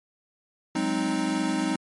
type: chord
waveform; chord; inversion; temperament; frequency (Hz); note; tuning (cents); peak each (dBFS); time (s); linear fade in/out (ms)
square; Ab dominant seventh; third; equal; 185 / 207.7 / 261.6 / 311.1; Gb3 / Ab3 / C4 / Eb4; 0 / 0 / 0 / 0; -33 / -32 / -30 / -28; 0.75-1.76; 5
effects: MP3 48 kbps